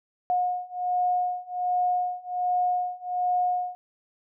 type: beating tone pair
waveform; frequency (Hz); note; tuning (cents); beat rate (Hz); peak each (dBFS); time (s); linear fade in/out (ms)
sine; 721 / 722.3; F#5 / F#5; -45 / -42; 1.3; -27 / -26; 0.3-3.75; 0
effects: none